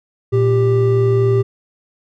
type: tone pair together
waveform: triangle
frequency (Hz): 116.49 / 393.4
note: A#2 / G4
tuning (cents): -1 / +6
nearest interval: octave + major sixth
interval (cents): 2107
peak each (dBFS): -12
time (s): 0.32-1.43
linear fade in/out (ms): 20
effects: none